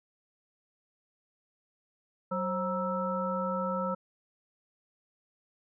harmonic tone with a mistuned harmonic, 188.1 Hz, F#3, 29 cents sharp, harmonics 1 / 3 / 5 / 7, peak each -34 / -33 / -38 / -34 dBFS, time 2.31-3.95 s, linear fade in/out 10 ms, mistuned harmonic 3, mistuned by -100 cents, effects none

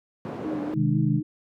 white band-pass noise, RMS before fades -34 dBFS, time 0.25-0.74 s, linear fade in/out 0 ms, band 160 to 450 Hz, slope 12 dB/octave
sine tone with vibrato, 303.5 Hz, D#4, 43 cents flat, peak -28 dBFS, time 0.44-1.23 s, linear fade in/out 10 ms, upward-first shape sine, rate 4 Hz, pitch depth 54 cents each way
sine chord, Ab major, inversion first, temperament equal with one note detuned, 128.71 / 155.56 / 207.7 Hz, C3 / Eb3 / Ab3, -28 / 0 / 0 cents, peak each -25 / -23 / -26 dBFS, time 0.74-1.22 s, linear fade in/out 50 ms
effects none

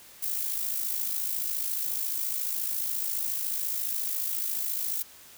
violet noise with amplitude modulation, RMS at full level -28 dBFS, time 0.22-5.03 s, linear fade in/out 10 ms, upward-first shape sine, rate 54.3 Hz, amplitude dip 55%, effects white hiss -51 dBFS RMS until 5.37 s

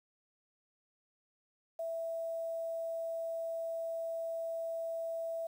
sine tone with quantisation, 660 Hz, E5, 2 cents sharp, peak -35 dBFS, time 1.79-5.47 s, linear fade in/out 5 ms, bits 10, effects none

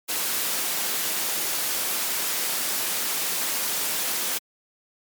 white noise, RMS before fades -26 dBFS, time 0.08-4.39 s, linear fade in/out 20 ms, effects high-pass 200 Hz 12 dB/octave + MP3 96 kbps

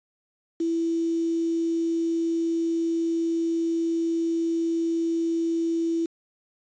sine tone with quantisation, 331.8 Hz, E4, 11 cents sharp, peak -22 dBFS, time 0.6-6.06 s, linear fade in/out 5 ms, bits 7, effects resampled to 16000 Hz

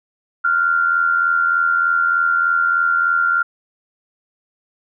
sine tone pair together, 1389 / 1472.3 Hz, F6 / F#6, -10 / -9 cents, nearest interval minor second, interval 101 cents, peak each -14 / -22 dBFS, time 0.44-3.43 s, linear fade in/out 10 ms, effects none

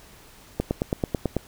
click train, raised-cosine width 2 ms, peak -9 dBFS, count 8, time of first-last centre 0.6-1.367 s, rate 9.13 Hz, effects pink hiss -50 dBFS RMS until 1.47 s

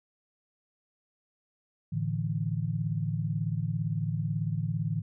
sine chord, A suspended fourth, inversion none, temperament equal, 110 / 146.83 / 164.81 Hz, A2 / D3 / E3, 0 / 0 / 0 cents, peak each -32 dBFS, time 1.92-5.02 s, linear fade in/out 10 ms, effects none

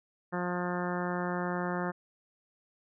harmonic tone, 177.8 Hz, F3, 31 cents sharp, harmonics 1 / 2 / 3 / 4 / 5 / 6 / 7 / 8 / 9 / 10, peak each -34 / -37 / -39 / -40 / -41 / -42 / -42 / -43 / -44 / -44 dBFS, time 0.32-1.92 s, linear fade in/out 20 ms, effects none

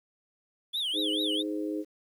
triangle tone with vibrato, 3351 Hz, G#7, 15 cents sharp, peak -27 dBFS, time 0.73-1.43 s, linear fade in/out 20 ms, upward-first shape triangle, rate 4.6 Hz, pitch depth 280 cents each way
harmonic tone, 103.83 Hz, G#2, in tune, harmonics 3 / 4 / 5, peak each -31 / -36 / -39 dBFS, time 0.93-1.85 s, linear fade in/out 50 ms
effects 10-bit

